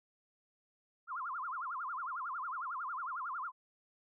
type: tone with vibrato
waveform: sine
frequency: 1194 Hz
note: D6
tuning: 28 cents sharp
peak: -37 dBFS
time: 1.07-3.52 s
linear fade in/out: 50 ms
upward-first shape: sine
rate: 11 Hz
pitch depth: 300 cents each way
effects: none